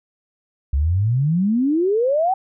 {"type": "exponential sweep", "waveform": "sine", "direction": "up", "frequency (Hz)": [65.41, 784], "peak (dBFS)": -15, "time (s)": [0.73, 2.34], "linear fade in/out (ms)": 5, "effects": []}